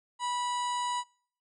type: harmonic tone with a mistuned harmonic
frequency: 979 Hz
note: B5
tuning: 15 cents flat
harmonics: 1 / 2 / 3 / 4 / 5 / 7 / 8 / 9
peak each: -30 / -44 / -42 / -43 / -51 / -45 / -52 / -48 dBFS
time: 0.19-1.04 s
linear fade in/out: 50 ms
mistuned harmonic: 8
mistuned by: +35 cents
effects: noise-tail reverb RT60 0.6 s tail -26 dB re dry